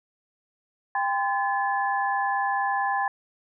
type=tone cluster; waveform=sine; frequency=798 / 1027 / 1722 Hz; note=G5 / C6 / A6; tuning=+31 / -33 / -38 cents; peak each=-25 / -28 / -29 dBFS; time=0.95-3.08 s; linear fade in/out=2 ms; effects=none